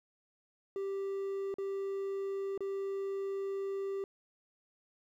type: tone with dropouts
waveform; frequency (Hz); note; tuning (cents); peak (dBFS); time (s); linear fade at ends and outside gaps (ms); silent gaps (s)
triangle; 392; G4; 0; -32; 0.76-4.04; 1; 1.541-1.584 / 2.577-2.606
effects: 12-bit